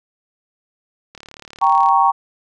click train, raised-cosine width 0.2 ms, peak -20 dBFS, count 28, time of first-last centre 1.15-1.888 s, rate 36.6 Hz
sine chord, G diminished, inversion none, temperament equal, 784 / 932.3 / 1108.7 Hz, G5 / Bb5 / Db6, 0 / 0 / 0 cents, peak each -15 dBFS, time 1.61-2.12 s, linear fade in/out 20 ms
effects none

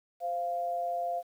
sine tone pair together, 520 / 694.1 Hz, C5 / F5, -11 / -11 cents, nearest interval perfect fourth, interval 500 cents, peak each -38 / -30 dBFS, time 0.2-1.23 s, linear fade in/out 50 ms, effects 10-bit

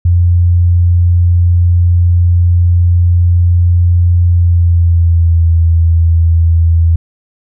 sine tone with pitch glide, 87.31 to 82.98 Hz, F2 to E2, 0 to +12 cents, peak -5 dBFS, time 0.05-6.96 s, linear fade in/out 5 ms, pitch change -88 cents, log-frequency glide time 4.24-5.49 s, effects none

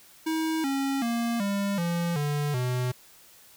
square tone with pitch steps, 319.5 / 273.4 / 233.9 / 200.1 / 171.22 / 146.49 / 125.34 Hz, D#4 / C#4 / A#3 / G3 / F3 / D3 / B2, +46 / -24 / +6 / +36 / -34 / -4 / +26 cents, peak -26 dBFS, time 0.26-2.92 s, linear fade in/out 10 ms, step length 380 ms, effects white hiss -54 dBFS RMS until 3.56 s

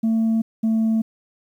sine tone pair in turn, 224.3 / 222.6 Hz, A3 / A3, +34 / +20 cents, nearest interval unison, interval 14 cents, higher first, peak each -14 dBFS, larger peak neither, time 0.03-0.42 / 0.63-1.02 s, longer neither, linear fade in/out 10 ms, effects tanh soft clip ceiling -15 dBFS + 9-bit

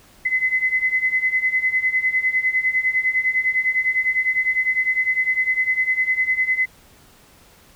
sine beating tone pair, 2028 / 2037.9 Hz, B6 / C7, +45 / -46 cents, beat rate 9.9 Hz, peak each -22 / -19 dBFS, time 0.25-6.66 s, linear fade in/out 10 ms, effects pink hiss -51 dBFS RMS until 7.75 s

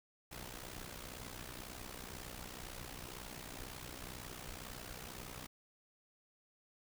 pink noise with amplitude modulation, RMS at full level -45 dBFS, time 0.31-5.47 s, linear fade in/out 10 ms, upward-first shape sine, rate 62 Hz, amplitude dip 75%, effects none

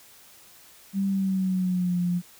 sine tone with pitch glide, 195.9 to 176.55 Hz, G3 to F3, -1 to +19 cents, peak -22 dBFS, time 0.93-2.22 s, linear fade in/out 50 ms, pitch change -180 cents, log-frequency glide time 1.08-1.99 s, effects white hiss -52 dBFS RMS until 2.39 s

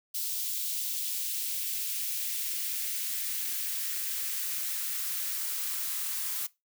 blue noise with high-pass filter sweep, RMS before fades -33 dBFS, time 0.14-6.47 s, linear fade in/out 10 ms, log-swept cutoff 3600 to 1000 Hz, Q 1.2, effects noise-tail reverb RT60 0.2 s tail -19 dB re dry

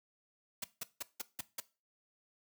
white noise bursts, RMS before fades -39 dBFS, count 6, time 0.62-1.602 s, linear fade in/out 5 ms, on 22 ms, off 170 ms, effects noise-tail reverb RT60 0.3 s tail -18 dB re dry + high-pass 80 Hz 12 dB/octave

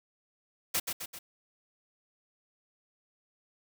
white noise with echo, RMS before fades -29 dBFS, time 0.74-0.8 s, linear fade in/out 10 ms, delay 130 ms, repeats 3, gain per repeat -5 dB, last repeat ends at 1.19 s, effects none

